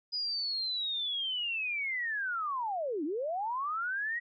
sine linear two-way sweep, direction down then up, 4978 to 276.8 to 1932 Hz, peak -31 dBFS, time 0.12-4.2 s, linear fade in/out 20 ms, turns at 3.04 s, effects none

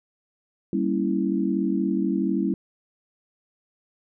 sine chord, G diminished seventh, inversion none, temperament equal, 196 / 233.1 / 277.2 / 329.6 Hz, G3 / Bb3 / Db4 / Fb4, 0 / 0 / 0 / 0 cents, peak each -25 / -29 / -27 / -26 dBFS, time 0.73-2.54 s, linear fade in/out 2 ms, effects none

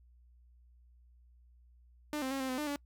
sawtooth tone with pitch steps, 299.4 / 262.2 / 271.4 / 262.8 / 255.8 / 299.9 / 286.5 Hz, D4 / C4 / C#4 / C4 / C4 / D4 / D4, +33 / +4 / -36 / +8 / -39 / +36 / -43 cents, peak -30 dBFS, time 2.13-2.76 s, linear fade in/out 0 ms, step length 90 ms, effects noise-tail reverb RT60 0.1 s tail -25 dB re dry + added 60 Hz sine -59 dBFS peak until 2.85 s

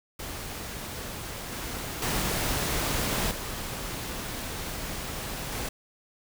pink noise with level steps, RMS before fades -37 / -35 / -28 / -35 / -33 dBFS, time 0.19-5.69 s, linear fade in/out 5 ms, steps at 1.52 / 2.02 / 3.31 / 5.52 s, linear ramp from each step 2 ms, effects none

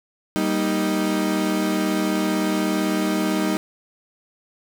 35% pulse chord, Eb major, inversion first, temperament equal with one note detuned, 195.21 / 233.1 / 311.1 Hz, G3 / Bb3 / Eb4, -7 / 0 / 0 cents, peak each -22 / -26 / -21 dBFS, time 0.36-3.57 s, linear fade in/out 0 ms, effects none

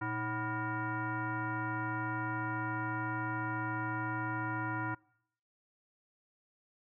sine tone with frequency modulation, 550 Hz, C#5, 14 cents flat, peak -33 dBFS, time 0.01-4.95 s, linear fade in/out 10 ms, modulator 433 Hz, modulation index 2.6, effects noise-tail reverb RT60 0.7 s tail -24 dB re dry

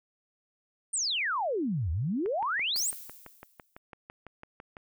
sine exponential two-way sweep, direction down then up, 9210 to 74.7 to 9210 Hz, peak -27 dBFS, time 0.93-2.91 s, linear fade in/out 10 ms, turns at 1.91 s
click train, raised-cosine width 0.5 ms, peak -29 dBFS, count 16, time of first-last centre 2.26-4.768 s, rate 5.98 Hz
violet noise with exponential decay, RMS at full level -35 dBFS, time 2.76-3.78 s, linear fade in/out 2 ms, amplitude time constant 220 ms
effects none

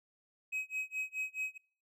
triangle tone with tremolo, 2540 Hz, D#7, 35 cents sharp, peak -31 dBFS, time 0.52-1.58 s, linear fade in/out 10 ms, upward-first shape sine, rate 4.7 Hz, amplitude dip 100%, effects noise-tail reverb RT60 0.5 s tail -26 dB re dry

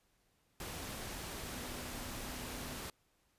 sine tone in noise, 248.8 Hz, B3, 13 cents sharp, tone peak -51 dBFS, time 1.47-2.77 s, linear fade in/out 2 ms, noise pink, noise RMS -44 dBFS, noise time 0.6-2.9 s, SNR -10 dB, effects pink hiss -75 dBFS RMS until 3.38 s + resampled to 32000 Hz

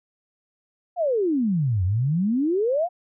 sine exponential two-way sweep, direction down then up, 740 to 87.31 to 740 Hz, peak -19 dBFS, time 0.96-2.89 s, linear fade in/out 50 ms, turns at 1.84 s, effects none

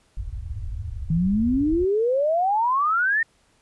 white low-pass noise, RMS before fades -31 dBFS, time 0.17-1.85 s, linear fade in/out 5 ms, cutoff 110 Hz, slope 96 dB/octave
sine exponential sweep, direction up, 155.56 to 1864.7 Hz, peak -18 dBFS, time 1.1-3.23 s, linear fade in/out 5 ms
effects pink hiss -62 dBFS RMS until 3.61 s + resampled to 24000 Hz

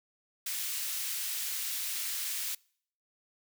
white high-pass noise, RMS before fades -35 dBFS, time 0.46-2.55 s, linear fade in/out 5 ms, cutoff 2000 Hz, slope 12 dB/octave, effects noise-tail reverb RT60 0.6 s tail -26 dB re dry

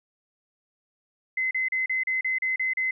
sine tone bursts, 2049 Hz, C7, 37 cents flat, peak -23 dBFS, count 9, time 1.37-2.91 s, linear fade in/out 5 ms, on 140 ms, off 35 ms, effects none

